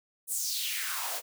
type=noise with high-pass filter sweep; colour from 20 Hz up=white; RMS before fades=-33 dBFS; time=0.27-1.22 s; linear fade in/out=50 ms; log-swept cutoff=9900 to 510 Hz; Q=3.3; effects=none

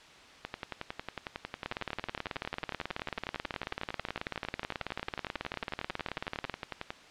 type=two click trains; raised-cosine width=0.3 ms; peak=-19 / -17 dBFS; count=72 / 90; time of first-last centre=0.45-6.905 / 1.66-6.497 s; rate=11 / 18.4 Hz; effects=white hiss -53 dBFS RMS until 7.1 s + low-pass 4000 Hz 12 dB/octave

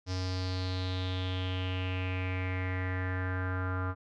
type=tone with low-pass filter sweep; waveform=square; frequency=92.5 Hz; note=F#2; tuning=in tune; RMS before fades=-33 dBFS; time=0.06-3.95 s; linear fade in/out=50 ms; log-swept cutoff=5300 to 1300 Hz; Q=5.5; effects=none

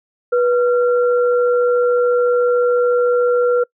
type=tone pair together; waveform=sine; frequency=488.6 / 1374.8 Hz; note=B4 / F6; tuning=-19 / -28 cents; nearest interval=octave + tritone; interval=1791 cents; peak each=-12 / -22 dBFS; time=0.32-3.64 s; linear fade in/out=10 ms; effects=noise-tail reverb RT60 0.1 s tail -24 dB re dry

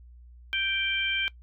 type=harmonic tone; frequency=784 Hz; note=G5; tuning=in tune; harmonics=2 / 3 / 4; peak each=-32 / -29 / -29 dBFS; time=0.53-1.28 s; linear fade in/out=0 ms; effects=noise-tail reverb RT60 0.1 s tail -21 dB re dry + added 60 Hz sine -47 dBFS peak until 1.42 s

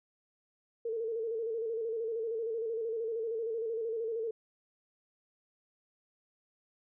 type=tone with vibrato; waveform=sine; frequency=452.8 Hz; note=A4; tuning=50 cents sharp; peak=-32 dBFS; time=0.85-4.31 s; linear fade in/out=5 ms; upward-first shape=square; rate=13 Hz; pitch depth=49 cents each way; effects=none

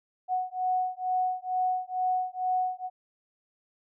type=beating tone pair; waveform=sine; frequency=737 / 739.2 Hz; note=F#5 / F#5; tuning=-7 / -2 cents; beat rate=2.2 Hz; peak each=-29 dBFS; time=0.28-2.9 s; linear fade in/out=50 ms; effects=none

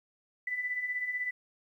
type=beating tone pair; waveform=sine; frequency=1975.5 / 1991.5 Hz; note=B6 / B6; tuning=0 / +14 cents; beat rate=16 Hz; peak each=-39 / -32 dBFS; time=0.47-1.31 s; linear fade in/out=5 ms; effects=11-bit

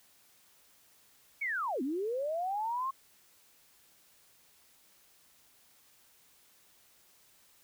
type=linear two-way sweep; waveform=sine; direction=down then up; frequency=2292 to 243.9 to 1091 Hz; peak=-31 dBFS; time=1.41-2.91 s; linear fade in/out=10 ms; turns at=1.82 s; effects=white hiss -64 dBFS RMS until 7.63 s

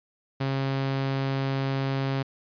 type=tone; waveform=sawtooth; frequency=135.5 Hz; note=C#3; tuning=39 cents flat; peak=-21 dBFS; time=0.4-2.23 s; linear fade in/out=10 ms; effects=resampled to 11025 Hz

